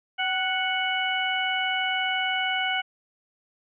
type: harmonic tone with a mistuned harmonic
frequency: 739 Hz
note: F#5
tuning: 2 cents flat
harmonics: 1 / 2 / 3 / 4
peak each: -29 / -29 / -29 / -29 dBFS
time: 0.18-2.82 s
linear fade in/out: 20 ms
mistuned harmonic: 1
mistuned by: +41 cents
effects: none